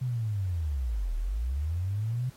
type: linear two-way sweep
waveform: sine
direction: down then up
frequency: 130 to 36.71 to 130 Hz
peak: -27 dBFS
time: 0.01-2.3 s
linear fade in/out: 10 ms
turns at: 1.16 s
effects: pink hiss -57 dBFS RMS until 2.36 s + AAC 48 kbps